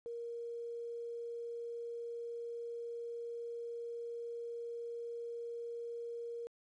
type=tone with quantisation; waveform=sine; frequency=469.4 Hz; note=A#4; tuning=12 cents sharp; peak=-40 dBFS; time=0.06-6.47 s; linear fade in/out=0 ms; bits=11; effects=resampled to 22050 Hz